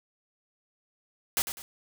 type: noise with echo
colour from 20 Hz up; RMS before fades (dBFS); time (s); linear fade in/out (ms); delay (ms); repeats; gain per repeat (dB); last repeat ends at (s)
white; -26; 1.37-1.42; 0; 100; 2; -9; 1.62
effects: none